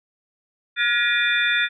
sine tone cluster, 1431 / 1695 / 1905 / 2421 / 3546 Hz, F6 / G#6 / A#6 / D#7 / A7, +42 / +35 / +37 / -48 / +13 cents, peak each -24 dBFS, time 0.76-1.69 s, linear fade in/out 50 ms, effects none

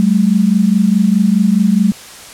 sine tone pair together, 190.2 / 215 Hz, F#3 / A3, +48 / -40 cents, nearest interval major second, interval 212 cents, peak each -11 dBFS, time 0-1.92 s, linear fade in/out 0 ms, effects white hiss -34 dBFS RMS until 2.33 s + low-pass 10000 Hz 12 dB/octave

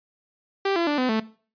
sawtooth tone with pitch steps, 392 / 339.3 / 293.7 / 254.2 / 220 Hz, G4 / F4 / D4 / C4 / A3, 0 / -50 / 0 / -50 / 0 cents, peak -17 dBFS, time 0.65-1.2 s, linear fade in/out 5 ms, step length 110 ms, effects noise-tail reverb RT60 0.4 s tail -18 dB re dry + resampled to 11025 Hz

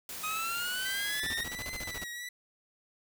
white noise, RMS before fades -41 dBFS, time 0.09-1.2 s, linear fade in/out 2 ms
25% pulse exponential sweep, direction up, 1244.5 to 1870 Hz, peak -29 dBFS, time 0.23-1.44 s, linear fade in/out 10 ms
sawtooth tone with vibrato, 1975.5 Hz, B6, in tune, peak -35 dBFS, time 0.85-2.29 s, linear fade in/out 5 ms, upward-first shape triangle, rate 1.4 Hz, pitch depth 73 cents each way
pink noise with tremolo, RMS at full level -40 dBFS, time 1.23-2.04 s, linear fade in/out 2 ms, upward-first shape square, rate 14 Hz, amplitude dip 80%
effects none

